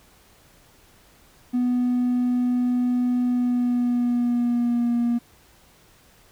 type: tone with pitch glide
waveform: triangle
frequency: 246.9 to 237.7 Hz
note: B3 to A#3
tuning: 0 to +34 cents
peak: -16 dBFS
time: 1.53-5.19 s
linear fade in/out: 20 ms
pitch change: -66 cents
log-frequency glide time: 3.24-4.95 s
effects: tanh soft clip ceiling -14 dBFS + pink hiss -55 dBFS RMS until 6.31 s